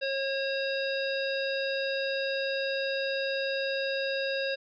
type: harmonic tone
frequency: 543 Hz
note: C#5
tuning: 36 cents flat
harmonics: 1 / 3 / 5 / 7 / 9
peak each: -30 / -35 / -37 / -38 / -40 dBFS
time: 0.01-4.56 s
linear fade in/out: 20 ms
effects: none